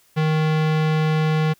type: tone with low-pass filter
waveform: square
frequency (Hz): 156.1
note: D#3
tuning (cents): +6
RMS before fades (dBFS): -19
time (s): 0.16-1.54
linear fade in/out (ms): 20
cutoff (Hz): 3300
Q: 1
effects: white hiss -58 dBFS RMS until 1.59 s